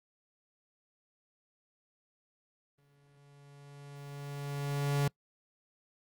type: tone with exponential growth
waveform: 45% pulse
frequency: 142.2 Hz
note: C#3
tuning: 45 cents sharp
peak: -26 dBFS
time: 2.78-5.08 s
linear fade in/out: 5 ms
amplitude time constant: 500 ms
effects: noise-tail reverb RT60 0.1 s tail -24 dB re dry + Opus 32 kbps